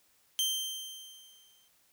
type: tone with exponential decay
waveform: sawtooth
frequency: 3136 Hz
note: G7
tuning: in tune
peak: -23 dBFS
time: 0.39-1.68 s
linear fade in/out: 0 ms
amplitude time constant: 280 ms
effects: white hiss -68 dBFS RMS until 1.92 s